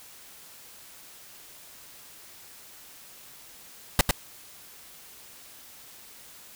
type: noise with echo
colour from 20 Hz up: pink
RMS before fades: -17 dBFS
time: 3.99-4.01 s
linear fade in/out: 2 ms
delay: 100 ms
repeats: 1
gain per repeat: -4 dB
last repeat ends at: 4.11 s
effects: white hiss -49 dBFS RMS until 6.55 s